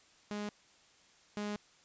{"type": "tone pair in turn", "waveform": "sawtooth", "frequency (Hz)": [207.6, 207.6], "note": ["G#3", "G#3"], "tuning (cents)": [0, 0], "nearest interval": "unison", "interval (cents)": 0, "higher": "neither", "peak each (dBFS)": [-33, -32], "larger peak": "second", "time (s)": [[0.31, 0.49], [1.37, 1.56]], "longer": "second", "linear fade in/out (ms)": 0, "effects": ["white hiss -64 dBFS RMS until 1.84 s", "resampled to 16000 Hz"]}